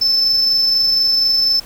sine tone with amplitude modulation, 5274 Hz, E8, in tune, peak -8 dBFS, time 0.01-1.6 s, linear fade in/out 10 ms, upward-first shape sine, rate 24.1 Hz, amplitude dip 35%, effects tanh soft clip ceiling -10 dBFS + pink hiss -39 dBFS RMS until 1.65 s

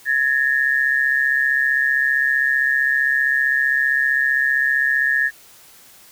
sine tone pair together, 1684 / 1819.4 Hz, G#6 / A#6, +24 / -43 cents, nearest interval minor second, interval 133 cents, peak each -18 dBFS, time 0.05-5.31 s, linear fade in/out 50 ms, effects white hiss -47 dBFS RMS until 6.11 s

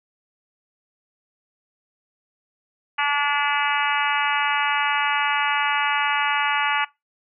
harmonic tone, 288.7 Hz, D4, 30 cents flat, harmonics 3 / 4 / 5 / 6 / 7 / 8 / 9 / 10, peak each -25 / -26 / -27 / -28 / -28 / -29 / -30 / -30 dBFS, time 2.98-6.85 s, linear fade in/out 10 ms, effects noise-tail reverb RT60 0.2 s tail -20 dB re dry

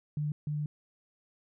sine tone pair in turn, 149.1 / 149.1 Hz, D3 / D3, +27 / +27 cents, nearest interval unison, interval 0 cents, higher neither, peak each -29 / -30 dBFS, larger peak first, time 0.17-0.32 / 0.47-0.66 s, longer second, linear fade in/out 2 ms, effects none

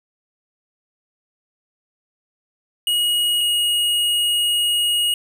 square tone pair in turn, 2894 / 2880 Hz, F#7 / F#7, -39 / -47 cents, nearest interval unison, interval 8 cents, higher first, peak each -17 dBFS, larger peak neither, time 2.87-3.41 / 3.41-5.14 s, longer second, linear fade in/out 2 ms, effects none

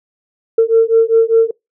sine beating tone pair, 450.7 / 455.7 Hz, A4 / A#4, +42 / -39 cents, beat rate 5 Hz, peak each -10 dBFS, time 0.58-1.51 s, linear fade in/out 5 ms, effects noise-tail reverb RT60 0.2 s tail -26 dB re dry + tanh soft clip ceiling -1 dBFS

